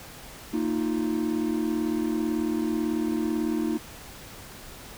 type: chord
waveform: triangle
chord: Bb suspended fourth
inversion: none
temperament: equal with one note detuned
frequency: 229.3 / 311.1 / 349.2 Hz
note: Bb3 / Eb4 / F4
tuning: -28 / 0 / 0 cents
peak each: -27 / -25 / -29 dBFS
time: 0.53-3.78 s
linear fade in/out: 10 ms
effects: pink hiss -44 dBFS RMS until 4.97 s